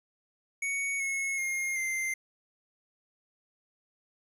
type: tone with pitch steps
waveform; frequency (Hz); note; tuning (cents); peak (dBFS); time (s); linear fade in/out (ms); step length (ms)
square; 2230 / 2182 / 2134 / 2088; C#7 / C#7 / C7 / C7; +10 / -28 / +34 / -4; -30; 0.62-2.14; 5; 380
effects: resampled to 32000 Hz + 10-bit